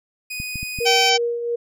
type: tone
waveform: sawtooth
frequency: 2489 Hz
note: D#7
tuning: in tune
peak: -24 dBFS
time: 0.3-1.1 s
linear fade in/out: 10 ms
type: clicks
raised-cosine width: 5 ms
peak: -19 dBFS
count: 4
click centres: 0.401 / 0.557 / 0.63 / 0.788 s
type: tone with tremolo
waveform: sine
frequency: 472.8 Hz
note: A#4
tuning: 24 cents sharp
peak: -18 dBFS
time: 0.8-1.56 s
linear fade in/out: 10 ms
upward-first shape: triangle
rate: 2.9 Hz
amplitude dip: 55%
type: harmonic tone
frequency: 770 Hz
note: G5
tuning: 31 cents flat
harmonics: 1 / 2 / 3 / 4 / 5 / 6 / 7 / 8 / 9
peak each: -20 / -28 / -21 / -20 / -30 / -25 / -23 / -30 / -29 dBFS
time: 0.85-1.18 s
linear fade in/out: 20 ms
effects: none